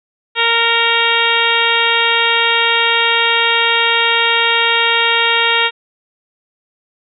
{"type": "harmonic tone with a mistuned harmonic", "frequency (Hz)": 464, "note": "A#4", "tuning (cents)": -8, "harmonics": [1, 2, 3, 4, 5, 6, 7, 8], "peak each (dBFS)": [-22, -19, -19, -19, -19, -18, -19, -20], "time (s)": [0.35, 5.71], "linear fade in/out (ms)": 50, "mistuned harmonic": 5, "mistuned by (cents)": -18, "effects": []}